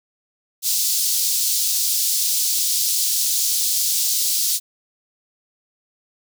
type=high-pass noise; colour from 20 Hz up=pink; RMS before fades=-20 dBFS; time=0.62-4.6 s; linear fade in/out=50 ms; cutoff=4400 Hz; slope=24 dB/octave; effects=none